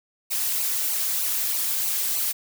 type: noise with flanger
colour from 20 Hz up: blue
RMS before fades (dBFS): -25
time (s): 0.3-2.33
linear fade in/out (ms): 20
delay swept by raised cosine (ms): 0.56 to 4.06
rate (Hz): 3.2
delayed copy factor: -0.85
effects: none